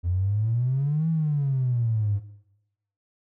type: exponential two-way sweep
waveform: triangle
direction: up then down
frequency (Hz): 84.8 to 164.81 to 98.6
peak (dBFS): -17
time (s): 0.03-2.2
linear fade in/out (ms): 50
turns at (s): 1.09
effects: noise-tail reverb RT60 0.9 s tail -21 dB re dry + tanh soft clip ceiling -19 dBFS